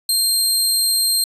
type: tone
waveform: 20% pulse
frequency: 4186 Hz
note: C8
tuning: in tune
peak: -9 dBFS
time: 0.09-1.24 s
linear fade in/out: 2 ms
effects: resampled to 32000 Hz